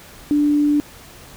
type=tone; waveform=sine; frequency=293.7 Hz; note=D4; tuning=in tune; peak=-13 dBFS; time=0.31-0.8 s; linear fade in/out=0 ms; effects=pink hiss -42 dBFS RMS until 1.36 s